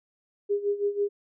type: tone with tremolo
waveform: sine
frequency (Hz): 406.8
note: G#4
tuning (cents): -36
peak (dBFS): -21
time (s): 0.49-1.09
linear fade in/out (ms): 20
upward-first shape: sine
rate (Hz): 6.1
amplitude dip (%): 80
effects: none